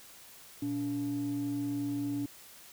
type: tone pair together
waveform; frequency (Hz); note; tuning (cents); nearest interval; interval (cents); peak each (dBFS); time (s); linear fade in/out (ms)
sine; 120.4 / 286.4; B2 / D4; -44 / -43; octave + minor third; 1501; -38 / -30; 0.62-2.26; 5
effects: tanh soft clip ceiling -27 dBFS + white hiss -53 dBFS RMS until 2.72 s